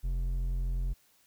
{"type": "tone with hard clipping", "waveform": "sine", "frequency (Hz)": 44.06, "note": "F1", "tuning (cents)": 16, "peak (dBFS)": -30, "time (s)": [0.03, 0.94], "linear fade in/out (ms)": 20, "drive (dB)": 6, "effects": ["white hiss -66 dBFS RMS until 1.26 s"]}